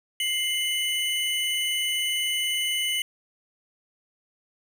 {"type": "tone pair together", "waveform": "square", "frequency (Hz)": [2103, 2974], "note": ["C7", "F#7"], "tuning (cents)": [8, 8], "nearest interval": "tritone", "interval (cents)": 600, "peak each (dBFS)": [-30, -26], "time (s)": [0.2, 3.02], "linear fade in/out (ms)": 2, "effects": ["9-bit"]}